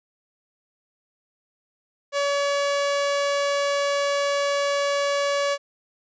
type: tone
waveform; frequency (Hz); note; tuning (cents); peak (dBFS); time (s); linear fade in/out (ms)
sawtooth; 567; C#5; +39; -17; 2.12-5.58; 50
effects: resampled to 16000 Hz